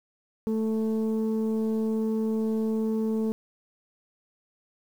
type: tone pair together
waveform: sine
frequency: 220 / 440.6 Hz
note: A3 / A4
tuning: 0 / +2 cents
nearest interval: octave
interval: 1202 cents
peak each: -23 / -27 dBFS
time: 0.47-3.32 s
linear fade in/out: 0 ms
effects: tanh soft clip ceiling -21 dBFS + 9-bit